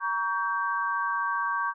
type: chord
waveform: sine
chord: G diminished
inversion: first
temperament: just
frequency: 940.8 / 1128.9 / 1568 Hz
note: Bb5 / Db6 / G6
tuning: +16 / +31 / 0 cents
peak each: -32 / -28 / -30 dBFS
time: 0-1.74 s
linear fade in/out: 50 ms
effects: none